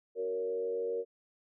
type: tone with frequency modulation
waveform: sine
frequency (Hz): 466.2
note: A#4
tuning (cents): 0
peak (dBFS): -31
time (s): 0.15-1.05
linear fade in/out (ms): 50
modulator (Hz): 92.5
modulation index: 0.69
effects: none